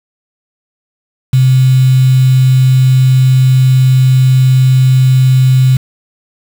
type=tone with quantisation; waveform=sine; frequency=129.9 Hz; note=C3; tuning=12 cents flat; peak=-4 dBFS; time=1.33-5.77 s; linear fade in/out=5 ms; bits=4; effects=none